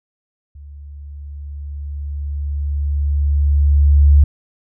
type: tone with level ramp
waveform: sine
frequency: 72 Hz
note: D2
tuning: 34 cents flat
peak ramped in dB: -34 to -5 dBFS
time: 0.55-4.24 s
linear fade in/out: 5 ms
effects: none